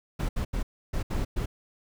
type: noise bursts at uneven times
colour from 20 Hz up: brown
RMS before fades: -28 dBFS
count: 6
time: 0.19-0.29 / 0.36-0.45 / 0.53-0.63 / 0.93-1.03 / 1.1-1.25 / 1.36-1.46 s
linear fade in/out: 10 ms
effects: none